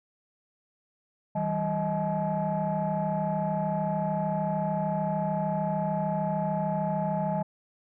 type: tone cluster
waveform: sine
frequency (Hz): 160.4 / 193.7 / 630 / 855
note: E3 / G3 / D#5 / A5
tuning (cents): -47 / -20 / +21 / -50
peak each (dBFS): -30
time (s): 1.35-7.43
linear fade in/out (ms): 10
effects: tanh soft clip ceiling -20 dBFS